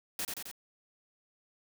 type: noise with echo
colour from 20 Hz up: white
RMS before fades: -35 dBFS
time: 0.19-0.25 s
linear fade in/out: 2 ms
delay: 88 ms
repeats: 3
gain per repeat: -3 dB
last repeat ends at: 0.514 s
effects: none